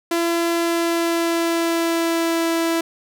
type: tone with pitch glide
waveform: sawtooth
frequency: 338.1 to 331.5 Hz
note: E4 to E4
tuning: +44 to +10 cents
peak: -14 dBFS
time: 0.11-2.81 s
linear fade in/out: 5 ms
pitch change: -34 cents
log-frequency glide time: 0.56-2.5 s
effects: none